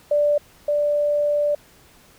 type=tone pair in turn; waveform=sine; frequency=587.3 / 587.3 Hz; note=D5 / D5; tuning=0 / 0 cents; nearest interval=unison; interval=0 cents; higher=neither; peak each=-15 / -17 dBFS; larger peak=first; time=0.11-0.38 / 0.68-1.55 s; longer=second; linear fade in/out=5 ms; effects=pink hiss -52 dBFS RMS until 2.18 s